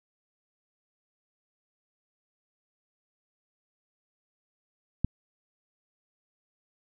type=click; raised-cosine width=5 ms; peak=-12 dBFS; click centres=5.046 s; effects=none